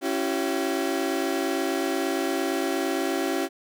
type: tone cluster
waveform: 30% pulse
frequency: 276.6 / 334.4 / 383 Hz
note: C#4 / E4 / G4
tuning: -4 / +25 / -40 cents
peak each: -26 dBFS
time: 0.01-3.49 s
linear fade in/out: 50 ms
effects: none